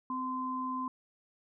sine tone pair together, 257.7 / 1032 Hz, C4 / C6, -26 / -24 cents, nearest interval 2 octaves, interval 2402 cents, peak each -37 / -34 dBFS, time 0.1-0.88 s, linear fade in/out 2 ms, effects none

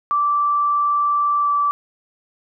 sine tone with pitch glide, 1167 to 1159.6 Hz, D6 to D6, -11 to -22 cents, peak -15 dBFS, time 0.11-1.71 s, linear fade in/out 0 ms, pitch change -11 cents, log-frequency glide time 1.4-1.49 s, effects none

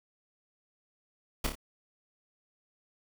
pink noise with echo, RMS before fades -29 dBFS, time 1.44-1.47 s, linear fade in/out 5 ms, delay 28 ms, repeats 3, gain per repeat -5 dB, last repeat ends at 1.554 s, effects none

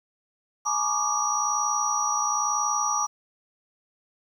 sine tone cluster, 843 / 955 / 1143 / 1204 / 5790 Hz, G#5 / A#5 / D6 / D6 / F#8, +26 / +42 / -47 / +43 / -38 cents, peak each -30 / -35 / -29 / -28 / -27 dBFS, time 0.65-3.07 s, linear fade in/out 20 ms, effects 9-bit

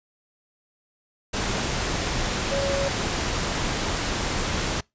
sine tone in noise, 554.4 Hz, C#5, in tune, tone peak -24 dBFS, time 2.51-2.89 s, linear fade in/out 10 ms, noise pink, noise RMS -26 dBFS, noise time 1.33-4.81 s, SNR -1 dB, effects noise-tail reverb RT60 0.2 s tail -25 dB re dry + resampled to 16000 Hz

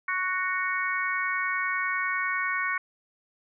harmonic tone, 370 Hz, F#4, in tune, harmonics 3 / 4 / 5 / 6, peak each -31 / -31 / -31 / -31 dBFS, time 0.08-2.78 s, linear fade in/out 5 ms, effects none

